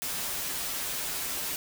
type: noise with comb filter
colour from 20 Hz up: white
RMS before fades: -33 dBFS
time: 0.02-1.56 s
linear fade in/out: 0 ms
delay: 9.2 ms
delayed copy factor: -0.8
effects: none